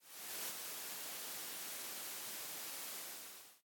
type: noise with ADSR envelope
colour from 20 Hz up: white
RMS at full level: -42 dBFS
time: 0-3.62 s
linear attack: 480 ms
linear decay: 36 ms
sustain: -4 dB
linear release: 660 ms
effects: high-pass 200 Hz 12 dB/octave + AAC 64 kbps